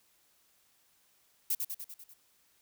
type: noise with echo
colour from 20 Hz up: violet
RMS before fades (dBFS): -30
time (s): 1.5-1.55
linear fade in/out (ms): 5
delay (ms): 98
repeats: 6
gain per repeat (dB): -4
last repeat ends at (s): 2.138
effects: white hiss -69 dBFS RMS until 2.61 s